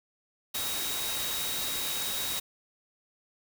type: tone in noise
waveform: sine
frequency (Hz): 3795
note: A#7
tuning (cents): +30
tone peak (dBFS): -36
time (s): 0.54-2.4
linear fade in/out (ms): 10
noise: white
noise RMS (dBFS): -33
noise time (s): 0.54-2.4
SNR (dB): -6
effects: none